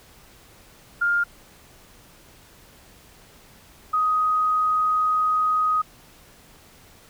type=tone pair in turn; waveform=sine; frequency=1406 / 1252.6 Hz; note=F6 / D#6; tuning=+11 / +11 cents; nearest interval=major second; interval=200 cents; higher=first; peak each=-18 dBFS; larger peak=neither; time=1.01-1.24 / 3.93-5.82 s; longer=second; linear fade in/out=10 ms; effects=pink hiss -51 dBFS RMS until 7.09 s